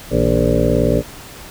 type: harmonic tone with a mistuned harmonic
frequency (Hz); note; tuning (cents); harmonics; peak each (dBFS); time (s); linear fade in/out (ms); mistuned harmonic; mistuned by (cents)
58.4; A#1; +4; 1 / 2 / 3 / 4 / 5 / 7 / 8 / 9 / 10; -21 / -21 / -21 / -21 / -21 / -21 / -21 / -21 / -21; 0.1-1.03; 50; 3; -140
effects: pink hiss -36 dBFS RMS until 1.5 s